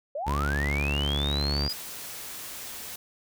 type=linear sweep; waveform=sine; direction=up; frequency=541 to 4978 Hz; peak=-29 dBFS; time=0.15-1.73 s; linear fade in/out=5 ms
type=tone; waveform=sawtooth; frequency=71.6 Hz; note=D2; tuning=43 cents flat; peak=-22 dBFS; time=0.26-1.69 s; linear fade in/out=20 ms
type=noise; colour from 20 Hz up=white; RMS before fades=-39 dBFS; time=1.69-2.96 s; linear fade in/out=5 ms
effects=none